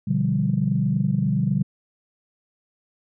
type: chord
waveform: sine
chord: G dominant seventh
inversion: first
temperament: equal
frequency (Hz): 123.47 / 146.83 / 174.61 / 196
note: B2 / D3 / F3 / G3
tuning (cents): 0 / 0 / 0 / 0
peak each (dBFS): -25 / -23 / -26 / -23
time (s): 0.07-1.63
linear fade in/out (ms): 10
effects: tanh soft clip ceiling -8 dBFS